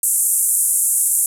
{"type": "band-pass noise", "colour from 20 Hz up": "pink", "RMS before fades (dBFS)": -17, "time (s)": [0.03, 1.26], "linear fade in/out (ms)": 2, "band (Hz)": [8000, 12000], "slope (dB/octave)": 48, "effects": []}